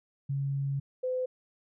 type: tone pair in turn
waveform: sine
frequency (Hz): 138.59 / 509.2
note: C#3 / C5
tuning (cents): 0 / -47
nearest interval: octave + major seventh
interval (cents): 2253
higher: second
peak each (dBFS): -28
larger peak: neither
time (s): 0.29-0.8 / 1.03-1.26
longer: first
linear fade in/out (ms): 10
effects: none